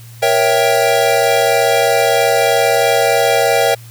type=chord; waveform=square; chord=A# diminished seventh; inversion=none; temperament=equal with one note detuned; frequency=471.3 / 554.4 / 659.3 / 784 Hz; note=A#4 / C#5 / E5 / G5; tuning=+19 / 0 / 0 / 0 cents; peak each=-17 dBFS; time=0.22-3.75 s; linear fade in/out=10 ms; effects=added 116 Hz sine -34 dBFS peak until 3.9 s + white hiss -43 dBFS RMS until 3.9 s